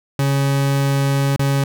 40% pulse tone with dropouts, 138.59 Hz, C#3, in tune, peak -14 dBFS, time 0.19-1.64 s, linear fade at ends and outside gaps 2 ms, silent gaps 1.362-1.394 s, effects none

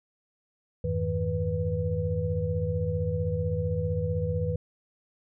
sine tone cluster, 86.3 / 101.9 / 158.7 / 491.9 Hz, F2 / G#2 / D#3 / B4, -20 / -32 / +35 / -7 cents, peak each -31 dBFS, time 0.84-4.56 s, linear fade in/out 5 ms, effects none

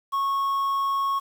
triangle tone with quantisation, 1100 Hz, C#6, 14 cents flat, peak -20 dBFS, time 0.12-1.2 s, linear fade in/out 20 ms, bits 8, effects none

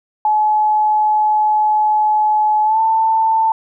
sine tone with pitch glide, 853 to 889.2 Hz, G#5 to A5, +46 to +18 cents, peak -11 dBFS, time 0.25-3.52 s, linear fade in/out 2 ms, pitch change +72 cents, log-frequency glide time 2.64-2.8 s, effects none

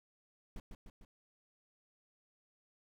brown noise with echo, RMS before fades -44 dBFS, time 0.56-0.6 s, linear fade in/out 2 ms, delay 150 ms, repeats 3, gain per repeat -4 dB, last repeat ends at 1.05 s, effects none

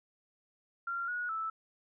sine tone with pitch steps, 1382 / 1455 / 1315 Hz, F6 / F#6 / E6, -19 / -29 / -5 cents, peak -33 dBFS, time 0.87-1.5 s, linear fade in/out 5 ms, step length 210 ms, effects none

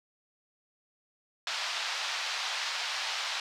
white band-pass noise, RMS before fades -34 dBFS, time 1.47-3.4 s, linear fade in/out 2 ms, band 720 to 5000 Hz, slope 24 dB/octave, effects none

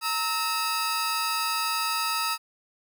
sawtooth tone cluster, 924 / 1296 / 4829 Hz, A#5 / E6 / D8, -16 / -30 / +47 cents, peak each -28 / -24 / -28 dBFS, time 0.01-2.38 s, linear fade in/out 50 ms, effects none

